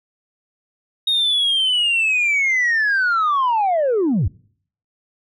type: linear sweep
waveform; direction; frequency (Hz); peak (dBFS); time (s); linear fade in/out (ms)
sine; down; 3741 to 69.3; -13; 1.07-4.28; 5
effects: noise-tail reverb RT60 0.6 s tail -26 dB re dry + tanh soft clip ceiling -13 dBFS